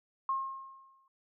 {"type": "tone with exponential decay", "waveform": "sine", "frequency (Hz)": 1073, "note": "C6", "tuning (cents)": 43, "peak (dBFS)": -27, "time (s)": [0.29, 1.08], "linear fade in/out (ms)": 2, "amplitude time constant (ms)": 170, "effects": []}